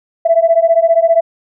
sine beating tone pair, 657 / 672 Hz, E5 / E5, -6 / +33 cents, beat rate 15 Hz, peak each -10 dBFS, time 0.25-1.21 s, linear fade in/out 10 ms, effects tanh soft clip ceiling 0 dBFS

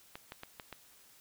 clicks, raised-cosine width 0.3 ms, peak -27 dBFS, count 5, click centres 0.155 / 0.321 / 0.434 / 0.598 / 0.727 s, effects white hiss -61 dBFS RMS until 1.2 s

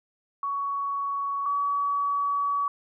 sine tone pair in turn, 1120 / 1136.3 Hz, C#6 / C#6, +18 / +43 cents, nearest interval unison, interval 25 cents, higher second, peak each -26 / -23 dBFS, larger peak second, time 0.43-1.46 / 1.46-2.68 s, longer second, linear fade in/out 2 ms, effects none

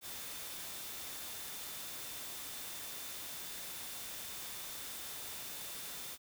sine tone in noise, 3560 Hz, A7, 20 cents sharp, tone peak -55 dBFS, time 0.01-6.18 s, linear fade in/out 50 ms, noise white, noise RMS -45 dBFS, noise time 0.01-6.18 s, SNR -13 dB, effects none

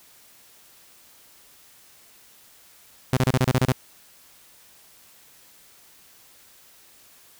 sawtooth tone bursts, 129 Hz, C3, 24 cents flat, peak -13 dBFS, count 9, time 3.13-3.721 s, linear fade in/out 0 ms, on 39 ms, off 30 ms, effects white hiss -53 dBFS RMS until 7.39 s

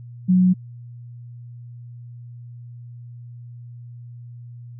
sine tone, 183.4 Hz, F#3, 15 cents flat, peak -12 dBFS, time 0.28-0.54 s, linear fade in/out 20 ms, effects added 120 Hz sine -36 dBFS peak until 4.79 s

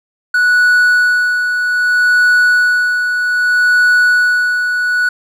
triangle tone with tremolo, 1473 Hz, F#6, 8 cents flat, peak -5 dBFS, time 0.34-5.09 s, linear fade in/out 5 ms, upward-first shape sine, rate 0.63 Hz, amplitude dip 50%, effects none

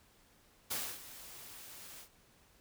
white noise with ADSR envelope, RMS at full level -36 dBFS, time 0.7-2.09 s, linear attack 15 ms, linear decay 270 ms, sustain -15 dB, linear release 91 ms, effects pink hiss -66 dBFS RMS until 2.6 s

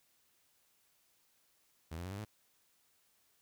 sawtooth tone with pitch steps, 81 / 86.81 / 93.04 / 99.72 / 106.88 Hz, E2 / F2 / F#2 / G2 / A2, -30 / -10 / +10 / +30 / -50 cents, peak -37 dBFS, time 1.91-2.25 s, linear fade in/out 10 ms, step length 68 ms, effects white hiss -73 dBFS RMS until 3.41 s

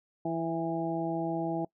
harmonic tone with a mistuned harmonic, 165.6 Hz, E3, 8 cents sharp, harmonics 1 / 2 / 3 / 4 / 5, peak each -36 / -32 / -43 / -35 / -37 dBFS, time 0.25-1.65 s, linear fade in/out 5 ms, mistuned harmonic 5, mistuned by -21 cents, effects noise-tail reverb RT60 0.1 s tail -23 dB re dry

